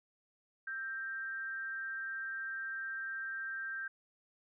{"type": "tone with amplitude modulation", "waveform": "sine", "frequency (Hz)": 1579, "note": "G6", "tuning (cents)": 12, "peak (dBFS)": -35, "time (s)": [0.67, 3.88], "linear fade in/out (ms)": 5, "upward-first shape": "sine", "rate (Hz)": 257, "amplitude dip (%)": 50, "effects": []}